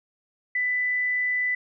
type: tone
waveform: sine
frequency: 1992 Hz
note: B6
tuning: 14 cents sharp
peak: -22 dBFS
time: 0.55-1.55 s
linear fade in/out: 5 ms
effects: none